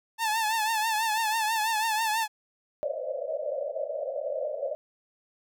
sawtooth tone with vibrato, 880 Hz, A5, in tune, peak -21 dBFS, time 0.18-2.28 s, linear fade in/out 50 ms, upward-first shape triangle, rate 6.1 Hz, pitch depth 84 cents each way
white band-pass noise, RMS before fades -32 dBFS, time 2.83-4.75 s, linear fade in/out 0 ms, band 520 to 630 Hz, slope 96 dB/octave
effects none

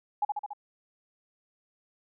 sine tone with echo, 830.6 Hz, G#5, in tune, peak -23 dBFS, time 0.22-0.25 s, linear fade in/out 5 ms, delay 71 ms, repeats 4, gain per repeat -3 dB, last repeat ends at 0.534 s, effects none

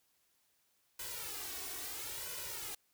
white noise with flanger, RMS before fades -43 dBFS, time 0.99-2.75 s, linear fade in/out 5 ms, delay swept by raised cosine 2 to 2.72 ms, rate 0.75 Hz, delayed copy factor +0.95, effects white hiss -75 dBFS RMS until 2.93 s

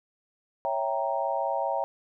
sine chord, C# diminished seventh, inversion none, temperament equal, 554.4 / 659.3 / 784 / 932.3 Hz, C#5 / E5 / G5 / Bb5, 0 / 0 / 0 / 0 cents, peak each -31 dBFS, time 0.65-1.84 s, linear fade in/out 0 ms, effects none

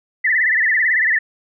sine tone with vibrato, 1880 Hz, A#6, 14 cents sharp, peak -13 dBFS, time 0.24-1.19 s, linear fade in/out 10 ms, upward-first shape sine, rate 18 Hz, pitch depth 140 cents each way, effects none

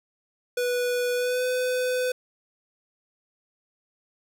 square tone with pitch glide, 491.3 to 503.4 Hz, B4 to B4, -9 to +33 cents, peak -24 dBFS, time 0.57-2.12 s, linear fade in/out 5 ms, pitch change +42 cents, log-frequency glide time 1.15-1.44 s, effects none

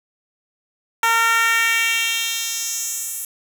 10% pulse tone with high-pass filter sweep, 457.6 Hz, A#4, 32 cents flat, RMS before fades -20 dBFS, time 1.03-3.25 s, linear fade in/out 2 ms, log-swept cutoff 1000 to 10000 Hz, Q 1.9, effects 7-bit

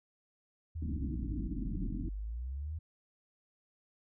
sine exponential two-way sweep, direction down then up, 82.41 to 38.89 to 82.41 Hz, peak -36 dBFS, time 0.75-2.79 s, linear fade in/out 10 ms, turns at 1.84 s
white low-pass noise, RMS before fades -39 dBFS, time 0.82-2.09 s, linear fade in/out 5 ms, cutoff 320 Hz, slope 96 dB/octave
effects none

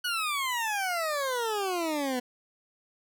20% pulse exponential sweep, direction down, 1485 to 244.1 Hz, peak -23 dBFS, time 0.04-2.2 s, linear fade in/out 10 ms, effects none

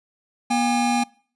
square tone pair together, 240.8 / 810 Hz, B3 / G#5, -44 / -43 cents, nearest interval octave + major sixth, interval 2101 cents, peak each -22 dBFS, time 0.5-1.04 s, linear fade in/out 10 ms, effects noise-tail reverb RT60 0.5 s tail -25 dB re dry + resampled to 24000 Hz

